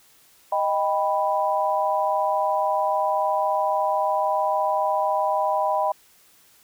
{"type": "chord", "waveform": "sine", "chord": "Eb augmented", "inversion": "none", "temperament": "equal with one note detuned", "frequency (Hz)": [622.3, 788.5, 987.8], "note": ["Eb5", "G5", "B5"], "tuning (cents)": [0, 10, 0], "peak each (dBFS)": -24, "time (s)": [0.52, 5.92], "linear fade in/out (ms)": 5, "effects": ["white hiss -56 dBFS RMS until 6.63 s"]}